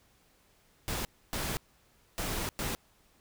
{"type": "noise bursts at uneven times", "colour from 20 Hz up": "pink", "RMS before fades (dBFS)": -34, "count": 4, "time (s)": [[0.88, 1.05], [1.33, 1.57], [2.18, 2.49], [2.59, 2.75]], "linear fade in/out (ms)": 0, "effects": ["pink hiss -66 dBFS RMS until 3.2 s"]}